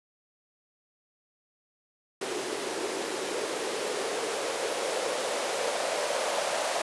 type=noise with band-pass filter sweep; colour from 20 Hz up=blue; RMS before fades=-31 dBFS; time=2.21-6.82 s; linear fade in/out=5 ms; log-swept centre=360 to 610 Hz; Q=3.5; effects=resampled to 24000 Hz